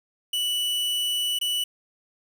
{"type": "tone with dropouts", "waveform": "45% pulse", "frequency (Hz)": 2960, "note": "F#7", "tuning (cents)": 0, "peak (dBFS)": -23, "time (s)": [0.33, 1.64], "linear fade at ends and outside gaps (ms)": 5, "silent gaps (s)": [1.389, 1.412], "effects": ["9-bit"]}